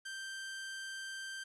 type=tone; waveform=sawtooth; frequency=1568 Hz; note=G6; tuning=in tune; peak=-38 dBFS; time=0.05-1.44 s; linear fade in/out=10 ms; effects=resampled to 24000 Hz + 11-bit